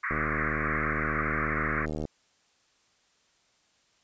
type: band-pass noise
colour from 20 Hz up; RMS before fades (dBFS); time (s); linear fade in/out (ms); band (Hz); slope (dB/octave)
pink; -31; 0.03-1.86; 10; 1100 to 2200; 96
type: click train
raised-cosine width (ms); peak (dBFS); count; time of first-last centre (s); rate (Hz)
2; -20; 150; 0.11-2.053; 76.7
effects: white hiss -67 dBFS RMS until 4.03 s + resampled to 16000 Hz